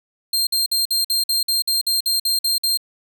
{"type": "tone bursts", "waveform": "sawtooth", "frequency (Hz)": 4186, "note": "C8", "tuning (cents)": 0, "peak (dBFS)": -14, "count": 13, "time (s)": [0.33, 2.774], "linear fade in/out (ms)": 5, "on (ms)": 140, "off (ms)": 52, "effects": []}